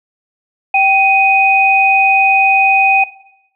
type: tone pair together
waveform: sine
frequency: 777 / 2496 Hz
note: G5 / D#7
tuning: -16 / +5 cents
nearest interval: octave + minor sixth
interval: 2021 cents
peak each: -11 dBFS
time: 0.74-3.04 s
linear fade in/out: 5 ms
effects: noise-tail reverb RT60 0.8 s tail -17 dB re dry